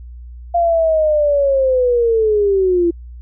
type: linear sweep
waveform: sine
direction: down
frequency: 695 to 335.9 Hz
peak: -11 dBFS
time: 0.54-2.91 s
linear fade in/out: 10 ms
effects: added 60 Hz sine -31 dBFS peak until 3.21 s